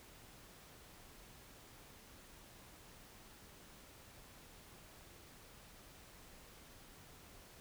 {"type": "silence", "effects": ["pink hiss -59 dBFS RMS until 7.6 s"]}